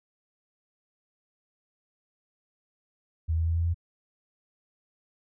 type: tone with pitch steps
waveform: sine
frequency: 80.8 / 81.83 / 82.88 / 83.94 / 85.01 Hz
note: E2 / E2 / E2 / E2 / F2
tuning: -34 / -12 / +10 / +32 / -46 cents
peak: -23 dBFS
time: 3.28-3.745 s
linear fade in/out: 20 ms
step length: 93 ms
effects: none

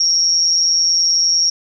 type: tone with amplitude modulation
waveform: sine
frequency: 5588 Hz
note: F8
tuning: in tune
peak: -8 dBFS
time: 0-1.5 s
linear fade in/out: 5 ms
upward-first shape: sine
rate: 169 Hz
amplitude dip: 80%
effects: none

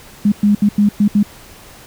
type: tone bursts at uneven times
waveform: sine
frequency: 206 Hz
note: G#3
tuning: 14 cents flat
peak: -8 dBFS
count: 6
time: 0.25-0.32 / 0.43-0.55 / 0.62-0.69 / 0.78-0.89 / 1-1.08 / 1.15-1.23 s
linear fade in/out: 5 ms
effects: pink hiss -40 dBFS RMS until 1.86 s

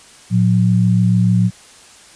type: tone pair together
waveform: sine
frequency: 113.64 / 180.5 Hz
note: A#2 / F#3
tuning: -44 / -43 cents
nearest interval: minor sixth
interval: 801 cents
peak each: -13 dBFS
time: 0.3-1.51 s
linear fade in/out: 50 ms
effects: white hiss -43 dBFS RMS until 2.15 s + resampled to 22050 Hz

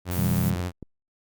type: tone with vibrato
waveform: sawtooth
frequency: 89.2 Hz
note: F2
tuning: 37 cents sharp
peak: -23 dBFS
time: 0.05-0.72 s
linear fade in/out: 50 ms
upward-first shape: sine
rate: 15 Hz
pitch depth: 33 cents each way
type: noise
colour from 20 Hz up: violet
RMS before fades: -34 dBFS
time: 0.11-0.5 s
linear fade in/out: 2 ms
type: chord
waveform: sine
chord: E minor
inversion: second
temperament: just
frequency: 123.61 / 164.81 / 197.78 Hz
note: B2 / E3 / G3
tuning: +2 / 0 / +16 cents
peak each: -26 dBFS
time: 0.17-0.54 s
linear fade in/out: 10 ms
type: clicks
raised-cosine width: 3 ms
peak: -24 dBFS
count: 3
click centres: 0.562 / 0.602 / 0.827 s
effects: Opus 48 kbps

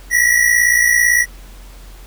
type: tone pair together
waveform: square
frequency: 1899.1 / 1957 Hz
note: A#6 / B6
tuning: +32 / -16 cents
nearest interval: minor second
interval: 52 cents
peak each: -14 dBFS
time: 0.1-1.26 s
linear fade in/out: 50 ms
effects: added 44 Hz sine -35 dBFS peak until 2.06 s + pink hiss -44 dBFS RMS until 2.06 s

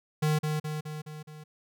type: tone with echo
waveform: square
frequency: 153 Hz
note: D#3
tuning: 29 cents flat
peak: -24 dBFS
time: 0.22-0.39 s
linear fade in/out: 10 ms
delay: 210 ms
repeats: 5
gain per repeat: -4 dB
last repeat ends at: 1.44 s
effects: none

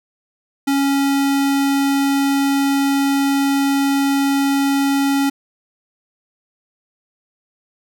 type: tone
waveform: square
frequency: 277.2 Hz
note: C#4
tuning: in tune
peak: -15 dBFS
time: 0.67-5.3 s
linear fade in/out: 10 ms
effects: none

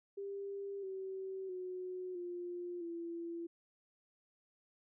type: tone with pitch steps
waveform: sine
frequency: 397.6 / 381.8 / 366.7 / 352.2 / 338.2 Hz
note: G4 / G4 / F#4 / F4 / E4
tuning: +25 / -46 / -15 / +15 / +44 cents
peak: -40 dBFS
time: 0.17-3.47 s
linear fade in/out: 10 ms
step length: 660 ms
effects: none

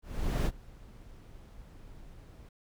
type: noise with ADSR envelope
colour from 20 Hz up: brown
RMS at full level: -26 dBFS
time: 0.02-2.49 s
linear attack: 440 ms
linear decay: 51 ms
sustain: -24 dB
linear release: 4 ms
effects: none

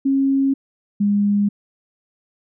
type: tone pair in turn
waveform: sine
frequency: 272 / 203.8 Hz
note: C#4 / G#3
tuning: -33 / -32 cents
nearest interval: perfect fourth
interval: 499 cents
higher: first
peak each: -14 dBFS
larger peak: neither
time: 0.05-0.54 / 1-1.49 s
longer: neither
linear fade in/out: 10 ms
effects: none

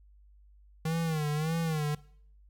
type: tone with vibrato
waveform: square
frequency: 157 Hz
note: D#3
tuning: 16 cents sharp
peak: -29 dBFS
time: 0.85-1.95 s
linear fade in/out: 5 ms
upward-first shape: sine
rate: 1.7 Hz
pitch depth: 100 cents each way
effects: noise-tail reverb RT60 0.6 s tail -20 dB re dry + added 50 Hz sine -55 dBFS peak until 2.49 s

